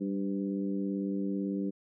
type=harmonic tone with a mistuned harmonic; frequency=98 Hz; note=G2; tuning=in tune; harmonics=2 / 3 / 4 / 5; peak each=-32 / -34 / -40 / -44 dBFS; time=0-1.71 s; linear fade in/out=20 ms; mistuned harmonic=5; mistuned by=+33 cents; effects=none